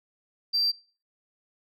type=tone; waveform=sine; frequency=4699 Hz; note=D8; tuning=in tune; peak=-20 dBFS; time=0.53-0.72 s; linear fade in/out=20 ms; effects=noise-tail reverb RT60 0.4 s tail -22 dB re dry + tanh soft clip ceiling -19 dBFS